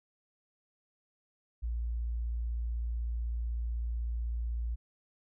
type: tone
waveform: sine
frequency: 58 Hz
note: A#1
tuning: 8 cents flat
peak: -31 dBFS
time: 1.62-4.76 s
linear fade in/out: 20 ms
effects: none